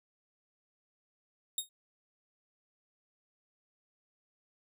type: tone with exponential decay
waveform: 15% pulse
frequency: 3720 Hz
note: A#7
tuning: 4 cents flat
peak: -21 dBFS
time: 1.58-1.69 s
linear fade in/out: 2 ms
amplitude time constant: 22 ms
effects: none